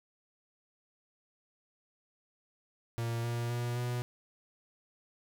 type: tone with pitch steps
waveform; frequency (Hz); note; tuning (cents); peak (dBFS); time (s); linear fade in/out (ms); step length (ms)
45% pulse; 116.54 / 118.44 / 120.37 / 122.33; A#2 / A#2 / B2 / B2; 0 / +28 / -44 / -16; -32; 2.98-4.02; 0; 260
effects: none